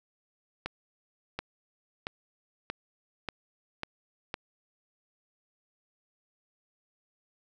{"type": "accelerating click train", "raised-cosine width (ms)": 0.3, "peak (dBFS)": -17, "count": 7, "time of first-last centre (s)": [0.66, 4.341], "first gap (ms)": 730, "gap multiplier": 0.93, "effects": []}